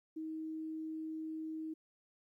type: tone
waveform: sine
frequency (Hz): 316.5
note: D#4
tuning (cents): +30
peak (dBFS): -39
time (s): 0.16-1.74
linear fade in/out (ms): 10
effects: 13-bit